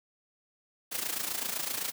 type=noise with amplitude modulation; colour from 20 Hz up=white; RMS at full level=-31 dBFS; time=0.91-1.92 s; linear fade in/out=20 ms; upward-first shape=sine; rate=27.8 Hz; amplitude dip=70%; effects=high-pass 150 Hz 12 dB/octave